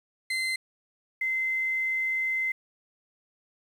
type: tone pair in turn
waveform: 35% pulse / sine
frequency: 2066 / 2066 Hz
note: C7 / C7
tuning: -22 / -22 cents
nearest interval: unison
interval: 0 cents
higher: neither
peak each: -25 / -25 dBFS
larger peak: neither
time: 0.3-0.56 / 1.21-2.52 s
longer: second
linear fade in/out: 5 ms
effects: low-pass 10000 Hz 12 dB/octave + 9-bit